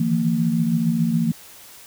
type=tone cluster; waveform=sine; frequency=154.5 / 162.4 / 169.2 / 228.9 Hz; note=D#3 / E3 / E3 / A#3; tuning=-12 / -26 / +45 / -31 cents; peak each=-28 / -29 / -21 / -20 dBFS; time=0-1.32 s; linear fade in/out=5 ms; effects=white hiss -44 dBFS RMS until 1.86 s